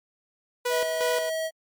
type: tone with tremolo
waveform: sawtooth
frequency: 490.4 Hz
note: B4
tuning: 12 cents flat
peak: -20 dBFS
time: 0.65-1.3 s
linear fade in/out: 10 ms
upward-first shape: square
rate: 2.8 Hz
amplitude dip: 65%
type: tone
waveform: square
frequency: 642 Hz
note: E5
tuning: 46 cents flat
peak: -27 dBFS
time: 0.69-1.51 s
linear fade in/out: 50 ms
effects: MP3 96 kbps